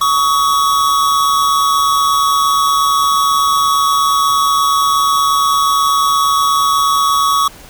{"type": "tone pair together", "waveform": "square", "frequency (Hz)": [1123.6, 1272], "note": ["C#6", "D#6"], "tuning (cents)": [23, 38], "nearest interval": "major second", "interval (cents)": 215, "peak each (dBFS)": [-12, -18], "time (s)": [0.01, 7.48], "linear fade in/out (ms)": 5, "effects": ["pink hiss -38 dBFS RMS until 7.69 s"]}